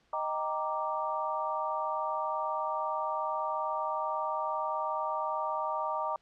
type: chord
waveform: sine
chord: Eb major seventh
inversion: none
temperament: equal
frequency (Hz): 622.3 / 784 / 932.3 / 1174.7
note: Eb5 / G5 / Bb5 / D6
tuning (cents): 0 / 0 / 0 / 0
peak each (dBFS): -36 / -38 / -34 / -35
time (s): 0.13-6.16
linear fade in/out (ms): 2
effects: pink hiss -69 dBFS RMS until 6.21 s + low-pass 5000 Hz 12 dB/octave